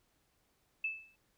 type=tone with exponential decay; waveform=sine; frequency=2625 Hz; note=E7; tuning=8 cents flat; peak=-30 dBFS; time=0.84-1.16 s; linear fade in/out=5 ms; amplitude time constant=69 ms; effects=pink hiss -75 dBFS RMS until 1.37 s